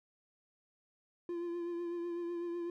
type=tone with vibrato; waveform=triangle; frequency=344.6 Hz; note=F4; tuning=23 cents flat; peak=-34 dBFS; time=1.29-2.7 s; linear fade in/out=2 ms; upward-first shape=triangle; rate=8 Hz; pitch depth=32 cents each way; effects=none